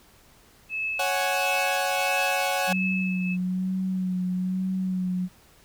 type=tone with tremolo; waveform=sine; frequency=2600 Hz; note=E7; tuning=24 cents flat; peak=-25 dBFS; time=0.69-3.37 s; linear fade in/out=50 ms; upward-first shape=triangle; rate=1.5 Hz; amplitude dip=70%
type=chord; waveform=sawtooth; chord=C# suspended fourth; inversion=none; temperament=equal; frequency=554.4 / 740 / 830.6 Hz; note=C#5 / F#5 / G#5; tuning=0 / 0 / 0 cents; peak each=-25 / -23 / -26 dBFS; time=0.99-2.73 s; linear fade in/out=5 ms
type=tone with vibrato; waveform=sine; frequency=185 Hz; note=F#3; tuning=in tune; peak=-24 dBFS; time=2.67-5.29 s; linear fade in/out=50 ms; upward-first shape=sine; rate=1.1 Hz; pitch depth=27 cents each way
effects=pink hiss -56 dBFS RMS until 5.64 s